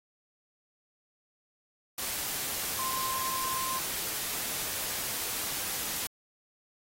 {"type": "tone in noise", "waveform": "sine", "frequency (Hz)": 1046.5, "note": "C6", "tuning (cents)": 0, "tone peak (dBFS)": -33, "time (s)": [2.79, 3.79], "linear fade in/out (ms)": 2, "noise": "white", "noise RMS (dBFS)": -34, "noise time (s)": [1.98, 6.07], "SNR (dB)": -2, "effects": ["AAC 48 kbps"]}